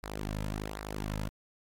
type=tone with flanger; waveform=sawtooth; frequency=51.91 Hz; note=G#1; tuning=in tune; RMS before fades=-37 dBFS; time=0.03-1.29 s; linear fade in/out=0 ms; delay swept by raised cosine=0.31 to 2.71 ms; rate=1.3 Hz; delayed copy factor=-0.7; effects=AAC 48 kbps